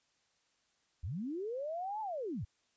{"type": "linear two-way sweep", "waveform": "sine", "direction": "up then down", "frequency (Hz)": [63.8, 888, 63.8], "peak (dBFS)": -36, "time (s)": [1.03, 2.45], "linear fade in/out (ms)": 10, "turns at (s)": 2.01, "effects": ["white hiss -75 dBFS RMS until 2.76 s", "resampled to 16000 Hz"]}